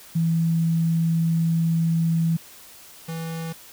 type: tone pair in turn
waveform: sine / square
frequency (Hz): 164.81 / 163.91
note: E3 / E3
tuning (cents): 0 / -10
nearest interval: unison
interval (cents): 10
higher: first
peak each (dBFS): -18 / -29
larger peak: first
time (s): 0.15-2.37 / 3.08-3.53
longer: first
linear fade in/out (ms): 10
effects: white hiss -46 dBFS RMS until 3.72 s